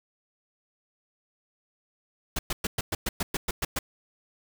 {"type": "noise bursts", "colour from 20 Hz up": "pink", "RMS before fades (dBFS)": -28, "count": 11, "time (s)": [2.36, 3.79], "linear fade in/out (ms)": 5, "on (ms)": 30, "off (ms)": 110, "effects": []}